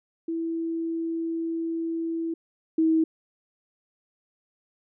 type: tone pair in turn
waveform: sine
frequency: 329.6 / 321.3 Hz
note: E4 / E4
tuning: 0 / -44 cents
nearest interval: unison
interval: 44 cents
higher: first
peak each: -26 / -18 dBFS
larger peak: second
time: 0.28-2.34 / 2.78-3.04 s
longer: first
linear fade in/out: 5 ms
effects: none